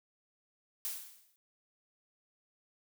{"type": "noise with exponential decay", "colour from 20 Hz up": "blue", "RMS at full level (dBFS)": -35, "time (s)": [0.85, 1.36], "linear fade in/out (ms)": 0, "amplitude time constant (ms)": 110, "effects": []}